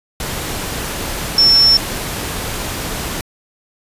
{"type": "tone in noise", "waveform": "sine", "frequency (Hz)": 5400, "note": "E8", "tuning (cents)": 41, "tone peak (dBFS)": -7, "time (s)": [1.38, 1.77], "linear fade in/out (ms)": 2, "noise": "pink", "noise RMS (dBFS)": -23, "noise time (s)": [0.2, 3.21], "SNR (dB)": 13, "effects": ["resampled to 32000 Hz"]}